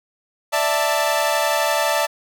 sawtooth chord, D suspended second, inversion none, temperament equal with one note detuned, 587.3 / 659.3 / 886.6 Hz, D5 / E5 / A5, 0 / 0 / +13 cents, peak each -18 dBFS, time 0.52-2.07 s, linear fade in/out 20 ms, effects none

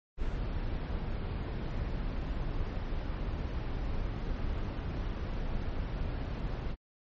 brown noise, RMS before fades -34 dBFS, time 0.17-6.76 s, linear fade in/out 50 ms, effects low-pass 4000 Hz 12 dB/octave + MP3 32 kbps

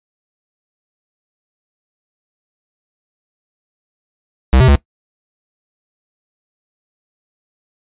square tone with pitch steps, 64.7 / 129.5 / 70.6 Hz, C2 / C3 / C#2, -19 / -17 / +32 cents, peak -7 dBFS, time 4.53-4.755 s, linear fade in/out 0 ms, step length 75 ms, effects noise-tail reverb RT60 0.1 s tail -19 dB re dry + resampled to 8000 Hz

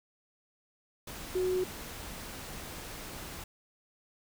sine tone in noise, 368.5 Hz, F#4, 7 cents flat, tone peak -27 dBFS, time 1.35-1.64 s, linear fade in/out 5 ms, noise pink, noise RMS -43 dBFS, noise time 1.07-3.44 s, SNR +13 dB, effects none

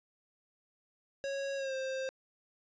square tone with pitch glide, 551 to 527.9 Hz, C#5 to C5, -11 to +15 cents, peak -35 dBFS, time 1.24-2.09 s, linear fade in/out 0 ms, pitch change -74 cents, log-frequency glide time 1.56-1.74 s, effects resampled to 16000 Hz + 11-bit

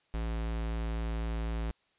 square tone, 56 Hz, A1, 31 cents sharp, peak -32 dBFS, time 0.14-1.71 s, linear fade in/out 0 ms, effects white hiss -71 dBFS RMS until 1.98 s + resampled to 8000 Hz

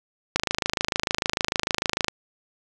click train, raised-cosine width 0.2 ms, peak -4 dBFS, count 47, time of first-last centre 0.36-2.083 s, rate 26.7 Hz, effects none

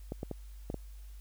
clicks, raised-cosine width 2 ms, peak -23 dBFS, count 5, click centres 0.121 / 0.231 / 0.313 / 0.701 / 0.743 s, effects added 50 Hz sine -45 dBFS peak until 1.2 s + white hiss -64 dBFS RMS until 1.2 s

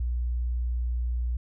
sine tone, 60.2 Hz, B1, 44 cents flat, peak -25 dBFS, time 0-1.37 s, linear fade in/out 5 ms, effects none

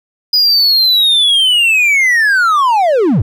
triangle linear sweep, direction down, 4978 to 77.78 Hz, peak -6 dBFS, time 0.33-3.22 s, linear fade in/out 5 ms, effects none

